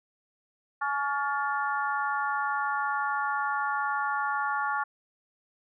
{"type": "harmonic tone with a mistuned harmonic", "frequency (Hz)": 282.1, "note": "C#4", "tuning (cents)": 30, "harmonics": [3, 4, 5, 6], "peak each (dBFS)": [-31, -31, -31, -37], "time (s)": [0.81, 4.84], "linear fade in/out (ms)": 10, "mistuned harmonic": 6, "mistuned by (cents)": 62, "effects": []}